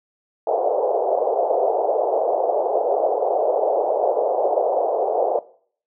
white band-pass noise, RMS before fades -20 dBFS, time 0.47-5.39 s, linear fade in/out 2 ms, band 420 to 750 Hz, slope 48 dB/octave, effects noise-tail reverb RT60 0.5 s tail -18 dB re dry

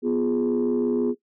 sine chord, F diminished, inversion second, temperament equal, 246.9 / 349.2 / 415.3 Hz, Cb4 / F4 / Ab4, 0 / 0 / 0 cents, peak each -22 / -25 / -23 dBFS, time 0.02-1.15 s, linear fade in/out 50 ms, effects noise-tail reverb RT60 0.1 s tail -17 dB re dry + tanh soft clip ceiling -15 dBFS

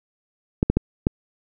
clicks, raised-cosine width 3 ms, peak -4 dBFS, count 4, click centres 0.629 / 0.7 / 0.77 / 1.069 s, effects none

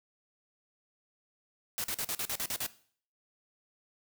white noise bursts, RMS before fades -34 dBFS, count 9, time 1.78-2.664 s, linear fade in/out 0 ms, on 60 ms, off 43 ms, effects noise-tail reverb RT60 0.5 s tail -17 dB re dry

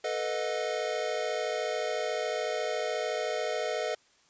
square chord, B dominant seventh, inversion third, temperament equal with one note detuned, 440 / 493.9 / 622.3 / 721 Hz, A4 / B4 / D#5 / F#5, 0 / 0 / 0 / -45 cents, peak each -36 / -36 / -34 / -38 dBFS, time 0.04-3.95 s, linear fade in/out 5 ms, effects white hiss -64 dBFS RMS until 4.29 s + resampled to 16000 Hz

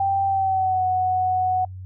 sine tone with pitch glide, 784 to 740 Hz, G5 to F#5, 0 to 0 cents, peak -18 dBFS, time 0-1.65 s, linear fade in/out 5 ms, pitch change -100 cents, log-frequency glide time 0.26-0.84 s, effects noise-tail reverb RT60 0.1 s tail -25 dB re dry + added 93 Hz sine -33 dBFS peak until 1.85 s

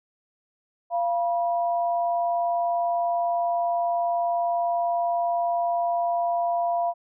sine tone pair together, 690 / 969.9 Hz, F5 / B5, -21 / -32 cents, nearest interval tritone, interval 589 cents, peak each -22 / -30 dBFS, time 0.9-6.94 s, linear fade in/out 50 ms, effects none

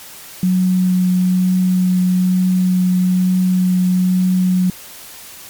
sine tone with vibrato, 183.3 Hz, F#3, 16 cents flat, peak -11 dBFS, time 0.43-4.7 s, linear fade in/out 2 ms, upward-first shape triangle, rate 1.1 Hz, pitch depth 10 cents each way, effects white hiss -36 dBFS RMS until 5.49 s + MP3 96 kbps

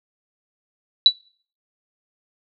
sine tone with exponential decay, 3943 Hz, B7, 4 cents flat, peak -3 dBFS, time 1.06-1.15 s, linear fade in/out 1 ms, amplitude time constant 18 ms, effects noise-tail reverb RT60 0.5 s tail -26 dB re dry

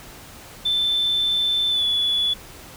sine tone with pitch glide, 3536 to 3427 Hz, A7 to A7, +8 to -46 cents, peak -17 dBFS, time 0.65-2.34 s, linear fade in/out 10 ms, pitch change -54 cents, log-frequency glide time 1.7-1.84 s, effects tanh soft clip ceiling -14 dBFS + pink hiss -42 dBFS RMS until 2.76 s

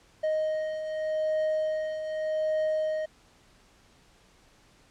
triangle beating tone pair, 622.3 / 623.14 Hz, D#5 / D#5, 0 / +2 cents, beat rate 0.84 Hz, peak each -33 / -25 dBFS, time 0.23-3.06 s, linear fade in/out 10 ms, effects pink hiss -60 dBFS RMS until 4.9 s + low-pass 8000 Hz 12 dB/octave

